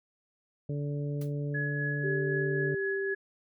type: harmonic tone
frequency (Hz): 144.7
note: D3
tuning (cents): -25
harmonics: 1 / 2 / 3 / 4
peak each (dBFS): -31 / -40 / -40 / -45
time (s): 0.69-2.75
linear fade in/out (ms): 5
type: noise with exponential decay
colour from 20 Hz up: white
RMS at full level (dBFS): -45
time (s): 1.21-1.33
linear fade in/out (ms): 5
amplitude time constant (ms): 25
type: tone with tremolo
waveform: sine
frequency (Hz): 1688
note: G#6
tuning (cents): +28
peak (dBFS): -31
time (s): 1.54-3.15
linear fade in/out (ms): 10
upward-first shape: sine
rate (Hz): 3.9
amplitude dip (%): 40
type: tone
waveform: sine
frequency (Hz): 392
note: G4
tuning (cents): 0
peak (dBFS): -30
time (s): 2.03-3.15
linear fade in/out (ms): 20
effects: none